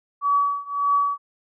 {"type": "tone with tremolo", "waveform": "sine", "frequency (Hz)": 1139, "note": "C#6", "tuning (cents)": 47, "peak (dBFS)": -15, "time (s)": [0.21, 1.18], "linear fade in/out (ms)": 50, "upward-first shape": "triangle", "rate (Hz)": 1.7, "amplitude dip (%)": 95, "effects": []}